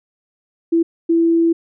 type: tone bursts at uneven times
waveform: sine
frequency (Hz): 332.9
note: E4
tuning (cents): +17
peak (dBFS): -11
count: 2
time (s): 0.72-0.83 / 1.09-1.53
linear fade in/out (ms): 10
effects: none